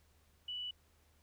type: tone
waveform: sine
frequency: 2960 Hz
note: F#7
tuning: in tune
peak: -39 dBFS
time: 0.48-0.71 s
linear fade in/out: 5 ms
effects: added 77 Hz sine -69 dBFS peak until 1.22 s + pink hiss -72 dBFS RMS until 1.22 s